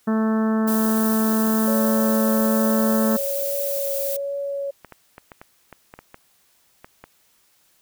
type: harmonic tone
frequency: 220 Hz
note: A3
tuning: in tune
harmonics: 1 / 2 / 3 / 4 / 5 / 6 / 7 / 8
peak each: -18 / -28 / -31 / -35 / -34 / -34 / -40 / -40 dBFS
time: 0.07-3.17 s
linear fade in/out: 10 ms
type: noise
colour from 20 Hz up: violet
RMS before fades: -28 dBFS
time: 0.67-4.17 s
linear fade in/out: 10 ms
type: tone with vibrato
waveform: sine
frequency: 559 Hz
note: C#5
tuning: 14 cents sharp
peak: -24 dBFS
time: 1.67-4.71 s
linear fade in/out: 10 ms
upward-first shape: triangle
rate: 1.2 Hz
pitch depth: 11 cents each way
type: clicks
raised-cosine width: 0.5 ms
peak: -24 dBFS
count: 11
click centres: 4.847 / 4.923 / 5.181 / 5.318 / 5.415 / 5.727 / 5.939 / 5.99 / 6.144 / 6.845 / 7.04 s
effects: white hiss -61 dBFS RMS until 7.81 s